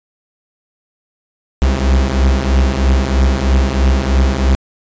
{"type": "beating tone pair", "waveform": "45% pulse", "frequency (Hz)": [64, 67.1], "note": ["C2", "C2"], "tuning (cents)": [-38, 44], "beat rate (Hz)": 3.1, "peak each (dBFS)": [-15, -12], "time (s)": [1.62, 4.55], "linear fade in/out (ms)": 0, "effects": ["resampled to 16000 Hz"]}